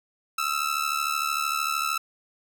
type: ring-modulated tone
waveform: sawtooth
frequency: 1318.5 Hz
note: E6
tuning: in tune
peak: -18 dBFS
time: 0.38-1.98 s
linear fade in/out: 5 ms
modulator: 36.6 Hz
effects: none